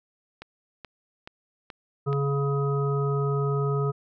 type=click train; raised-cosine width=0.3 ms; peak=-23 dBFS; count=5; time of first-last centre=0.42-2.129 s; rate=2.34 Hz
type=harmonic tone; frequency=140.1 Hz; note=C#3; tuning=19 cents sharp; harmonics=1 / 3 / 5 / 7 / 9; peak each=-24 / -28 / -40 / -43 / -33 dBFS; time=2.06-3.92 s; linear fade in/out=20 ms
effects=none